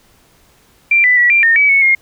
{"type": "tone with pitch steps", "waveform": "sine", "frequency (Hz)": [2363, 1990, 1940, 2373, 1830, 2284, 2209, 2138], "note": ["D7", "B6", "B6", "D7", "A#6", "D7", "C#7", "C7"], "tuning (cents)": [10, 13, -31, 17, -32, -49, -7, 37], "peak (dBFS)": -7, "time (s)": [0.91, 1.95], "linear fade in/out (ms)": 5, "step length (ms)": 130, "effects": ["pink hiss -51 dBFS RMS until 2.01 s"]}